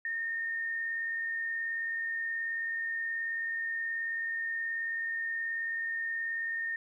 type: tone with amplitude modulation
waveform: sine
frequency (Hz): 1830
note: A#6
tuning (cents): -32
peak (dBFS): -30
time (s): 0.05-6.76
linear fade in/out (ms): 2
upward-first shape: sine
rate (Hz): 78.7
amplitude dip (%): 30
effects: 12-bit